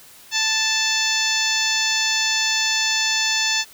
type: harmonic tone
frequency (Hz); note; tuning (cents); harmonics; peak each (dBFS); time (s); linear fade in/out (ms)
880; A5; 0; 1 / 2 / 3 / 4 / 5 / 6 / 7 / 8; -31 / -25 / -25 / -25 / -26 / -26 / -27 / -29; 0.31-3.65; 50
effects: white hiss -46 dBFS RMS until 3.73 s